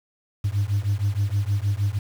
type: beating tone pair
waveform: sine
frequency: 98 / 104.4 Hz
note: G2 / G#2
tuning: 0 / +10 cents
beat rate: 6.4 Hz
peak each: -22 dBFS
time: 0.44-1.99 s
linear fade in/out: 10 ms
effects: tanh soft clip ceiling -16 dBFS + 7-bit